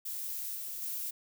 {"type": "noise with level steps", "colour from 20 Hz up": "violet", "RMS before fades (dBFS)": [-38, -40, -37], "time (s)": [0.05, 1.11], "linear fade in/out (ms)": 10, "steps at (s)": [0.55, 0.82], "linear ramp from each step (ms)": 2, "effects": []}